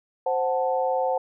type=chord; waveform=sine; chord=F# diminished; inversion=second; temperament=equal; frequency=523.3 / 740 / 880 Hz; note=C5 / F#5 / A5; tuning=0 / 0 / 0 cents; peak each=-24 / -26 / -28 dBFS; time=0.26-1.18 s; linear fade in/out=5 ms; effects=none